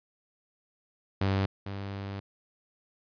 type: tone pair in turn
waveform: sawtooth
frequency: 97.2 / 98.84 Hz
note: G2 / G2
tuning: -14 / +15 cents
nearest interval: unison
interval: 29 cents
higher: second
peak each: -21 / -31 dBFS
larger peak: first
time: 1.21-1.46 / 1.66-2.2 s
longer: second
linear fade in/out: 5 ms
effects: resampled to 11025 Hz